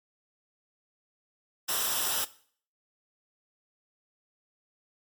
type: noise with comb filter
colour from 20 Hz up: white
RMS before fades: -29 dBFS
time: 1.68-2.25 s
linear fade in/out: 10 ms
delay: 0.45 ms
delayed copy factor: -0.65
effects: noise-tail reverb RT60 0.5 s tail -17 dB re dry + MP3 96 kbps